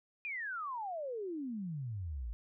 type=exponential sweep; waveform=sine; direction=down; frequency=2488 to 51.91 Hz; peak=-37 dBFS; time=0.25-2.33 s; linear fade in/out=0 ms; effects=none